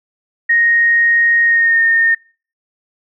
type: tone with pitch glide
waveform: sine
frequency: 1866 to 1831.8 Hz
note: A#6 to A#6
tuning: +1 to -31 cents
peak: -9 dBFS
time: 0.49-2.15 s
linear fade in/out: 10 ms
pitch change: -32 cents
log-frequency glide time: 1.44-1.81 s
effects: noise-tail reverb RT60 0.4 s tail -23 dB re dry